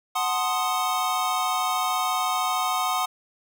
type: chord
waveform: square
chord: F# diminished seventh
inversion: none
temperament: equal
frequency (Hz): 740 / 880 / 1046.5 / 1244.5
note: F#5 / A5 / C6 / Eb6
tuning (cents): 0 / 0 / 0 / 0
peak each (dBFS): -28 / -34 / -29 / -28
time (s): 0.15-3.06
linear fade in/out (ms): 10
effects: none